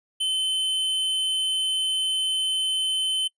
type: tone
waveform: square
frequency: 3062 Hz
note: G7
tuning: 41 cents flat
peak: -23 dBFS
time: 0.2-3.28 s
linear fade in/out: 10 ms
effects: noise-tail reverb RT60 0.1 s tail -21 dB re dry + resampled to 22050 Hz